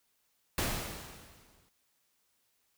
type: noise with exponential decay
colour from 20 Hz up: pink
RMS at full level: -30 dBFS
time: 0.58-1.69 s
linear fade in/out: 2 ms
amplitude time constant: 240 ms
effects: white hiss -75 dBFS RMS until 2.77 s